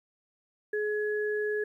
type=tone pair together; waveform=sine; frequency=422 / 1688 Hz; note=G#4 / G#6; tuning=+28 / +28 cents; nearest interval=2 octaves; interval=2400 cents; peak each=-28 / -34 dBFS; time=0.73-1.64 s; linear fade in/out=5 ms; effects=11-bit